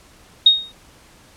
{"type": "tone with exponential decay", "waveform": "sine", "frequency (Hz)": 3729, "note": "A#7", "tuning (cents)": 0, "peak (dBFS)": -4, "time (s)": [0.46, 0.72], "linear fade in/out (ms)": 5, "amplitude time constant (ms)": 55, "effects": ["pink hiss -49 dBFS RMS until 1.36 s", "low-pass 11000 Hz 12 dB/octave"]}